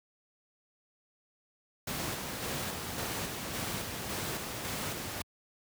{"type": "noise with tremolo", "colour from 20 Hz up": "pink", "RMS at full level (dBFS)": -35, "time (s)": [1.87, 5.22], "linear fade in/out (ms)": 5, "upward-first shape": "square", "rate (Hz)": 1.8, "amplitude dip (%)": 30, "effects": ["high-pass 80 Hz 12 dB/octave"]}